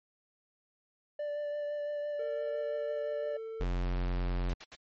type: tone with vibrato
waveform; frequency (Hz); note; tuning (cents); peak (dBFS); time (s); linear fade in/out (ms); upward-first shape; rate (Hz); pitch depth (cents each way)
triangle; 587.3; D5; 0; -31; 1.19-3.37; 5; sine; 5.9; 13
type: tone with pitch glide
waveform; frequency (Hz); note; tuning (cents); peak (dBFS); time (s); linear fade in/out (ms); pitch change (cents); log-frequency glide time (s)
triangle; 455.7 to 446.6; A#4 to A4; -39 to +26; -36; 2.19-3.64; 5; -35; 2.48-3.37
type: tone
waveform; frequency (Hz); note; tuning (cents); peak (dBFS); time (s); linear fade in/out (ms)
square; 44.61; F1; +38; -30; 3.6-4.54; 10
type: noise bursts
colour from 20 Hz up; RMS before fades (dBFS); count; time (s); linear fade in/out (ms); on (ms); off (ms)
white; -43; 3; 4.49-4.754; 5; 38; 75
effects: low-pass 4000 Hz 12 dB/octave + MP3 32 kbps